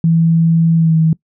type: tone with pitch glide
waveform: sine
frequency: 164.81 to 160.4 Hz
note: E3 to E3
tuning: 0 to -47 cents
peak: -8 dBFS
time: 0.04-1.13 s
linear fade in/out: 2 ms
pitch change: -47 cents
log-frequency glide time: 0.76-0.96 s
effects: noise-tail reverb RT60 0.1 s tail -22 dB re dry